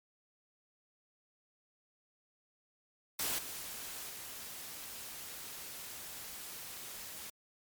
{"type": "noise with level steps", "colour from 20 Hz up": "white", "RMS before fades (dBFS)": [-35, -44, -46], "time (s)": [3.19, 7.3], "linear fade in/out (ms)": 5, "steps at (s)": [3.38, 4.09], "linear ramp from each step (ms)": 10, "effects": ["MP3 96 kbps"]}